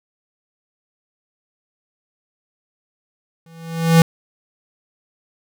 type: tone with exponential growth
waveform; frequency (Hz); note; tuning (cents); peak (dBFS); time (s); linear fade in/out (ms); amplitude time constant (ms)
square; 164.81; E3; 0; -6; 3.46-4.02; 2; 120
effects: none